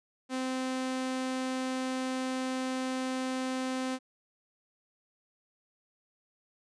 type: tone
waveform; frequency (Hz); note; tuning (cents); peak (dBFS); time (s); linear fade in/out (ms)
sawtooth; 259; C4; -17; -27; 0.29-3.99; 50
effects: resampled to 22050 Hz